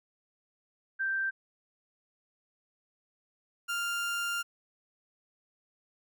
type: tone pair in turn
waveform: sine / 30% pulse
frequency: 1568 / 1396.9 Hz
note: G6 / F6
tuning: 0 / 0 cents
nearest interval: major second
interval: 200 cents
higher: first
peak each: -28 / -28 dBFS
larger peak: neither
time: 0.99-1.31 / 3.68-4.43 s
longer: second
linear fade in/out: 20 ms
effects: none